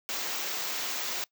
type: band-stop noise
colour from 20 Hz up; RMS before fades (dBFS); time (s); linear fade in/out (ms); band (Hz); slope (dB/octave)
white; -33; 0.09-1.24; 0; 7400 to 15000; 48
effects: noise-tail reverb RT60 0.1 s tail -22 dB re dry + high-pass 300 Hz 12 dB/octave